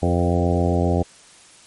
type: harmonic tone with a mistuned harmonic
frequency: 87.31 Hz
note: F2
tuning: in tune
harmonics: 1 / 2 / 3 / 4 / 5 / 6 / 7 / 8 / 9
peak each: -20 / -23 / -25 / -26 / -27 / -28 / -28 / -29 / -30 dBFS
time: 0.02-1.03 s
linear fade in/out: 10 ms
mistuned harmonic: 6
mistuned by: -21 cents
effects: white hiss -48 dBFS RMS until 1.66 s + MP3 48 kbps